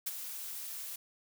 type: noise with ADSR envelope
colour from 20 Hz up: blue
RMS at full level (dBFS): -33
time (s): 0.06-0.96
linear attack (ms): 12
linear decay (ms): 29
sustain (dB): -9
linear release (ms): 5
effects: none